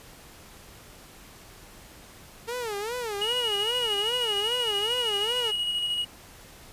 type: tone with vibrato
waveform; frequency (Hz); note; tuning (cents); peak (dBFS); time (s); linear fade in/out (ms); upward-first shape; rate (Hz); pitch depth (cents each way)
sawtooth; 447.7; A4; +30; -26; 2.47-5.52; 20; sine; 2.5; 190
type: tone with tremolo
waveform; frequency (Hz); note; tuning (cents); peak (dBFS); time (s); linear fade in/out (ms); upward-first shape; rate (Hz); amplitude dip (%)
triangle; 2900; F#7; -35; -23; 3.21-6.05; 10; square; 13; 30
effects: pink hiss -49 dBFS RMS until 6.72 s + resampled to 32000 Hz